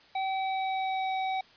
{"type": "tone with pitch glide", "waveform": "square", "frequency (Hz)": [767, 760.4], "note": ["G5", "F#5"], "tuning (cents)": [-38, 47], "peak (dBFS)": -29, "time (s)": [0.15, 1.41], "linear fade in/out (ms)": 5, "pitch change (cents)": -15, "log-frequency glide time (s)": [0.26, 1.12], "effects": ["white hiss -57 dBFS RMS until 1.56 s", "resampled to 11025 Hz"]}